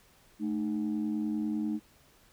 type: tone pair together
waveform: sine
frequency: 217.4 / 307.5 Hz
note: A3 / D#4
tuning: -21 / -20 cents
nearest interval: tritone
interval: 601 cents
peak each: -30 / -31 dBFS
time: 0.39-1.8 s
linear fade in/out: 50 ms
effects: tanh soft clip ceiling -24 dBFS + pink hiss -62 dBFS RMS until 2.32 s